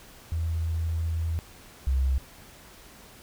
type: tone pair in turn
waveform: sine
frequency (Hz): 82 / 66.13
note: E2 / C2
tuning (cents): -9 / +19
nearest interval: major third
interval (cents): 372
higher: first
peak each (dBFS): -25 / -21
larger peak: second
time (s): 0.32-1.39 / 1.87-2.18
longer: first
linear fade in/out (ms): 0
effects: pink hiss -50 dBFS RMS until 3.22 s